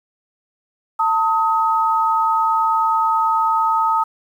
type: tone pair together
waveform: sine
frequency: 895.2 / 1266 Hz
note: A5 / D#6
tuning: +30 / +30 cents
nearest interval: tritone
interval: 600 cents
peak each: -17 / -17 dBFS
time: 0.99-4.04 s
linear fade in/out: 10 ms
effects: 8-bit